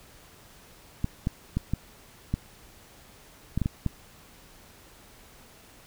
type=clicks; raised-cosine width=5 ms; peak=-13 dBFS; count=9; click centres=1.044 / 1.271 / 1.57 / 1.736 / 2.34 / 3.576 / 3.617 / 3.659 / 3.863 s; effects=pink hiss -53 dBFS RMS until 5.86 s